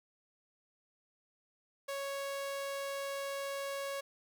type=tone; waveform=sawtooth; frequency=554.4 Hz; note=C#5; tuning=in tune; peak=-33 dBFS; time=1.88-4.01 s; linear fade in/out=10 ms; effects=none